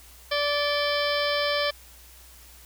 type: harmonic tone with a mistuned harmonic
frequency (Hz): 582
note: D5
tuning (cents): -16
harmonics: 1 / 2 / 3 / 4 / 5 / 6 / 7 / 8 / 9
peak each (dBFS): -26 / -31 / -31 / -33 / -33 / -36 / -36 / -35 / -35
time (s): 0.31-1.71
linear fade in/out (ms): 10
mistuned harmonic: 5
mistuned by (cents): +120
effects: added 60 Hz sine -51 dBFS peak until 2.65 s + white hiss -51 dBFS RMS until 2.65 s